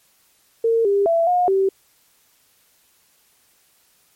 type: tone with pitch steps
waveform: sine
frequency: 456.9 / 400.4 / 668 / 717 / 386.5 Hz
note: A#4 / G4 / E5 / F5 / G4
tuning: -35 / +37 / +23 / +45 / -24 cents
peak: -14 dBFS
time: 0.64-1.69 s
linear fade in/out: 5 ms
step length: 210 ms
effects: white hiss -59 dBFS RMS until 4.15 s + MP3 64 kbps